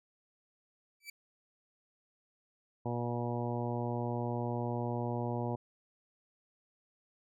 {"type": "tone with exponential growth", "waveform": "sawtooth", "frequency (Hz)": 2313, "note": "D7", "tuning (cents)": -27, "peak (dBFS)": -36, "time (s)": [1, 1.1], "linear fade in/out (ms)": 5, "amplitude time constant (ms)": 21}
{"type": "harmonic tone", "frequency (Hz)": 120, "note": "B2", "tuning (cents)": -49, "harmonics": [1, 2, 3, 4, 5, 6, 7, 8], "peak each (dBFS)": [-36, -39, -41, -42, -43, -44, -44, -45], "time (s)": [2.85, 5.56], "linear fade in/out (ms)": 10}
{"effects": []}